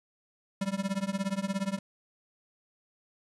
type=tone with tremolo; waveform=square; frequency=195.4 Hz; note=G3; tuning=5 cents flat; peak=-26 dBFS; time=0.61-1.79 s; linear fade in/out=5 ms; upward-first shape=triangle; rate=17 Hz; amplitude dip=100%; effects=resampled to 24000 Hz + 9-bit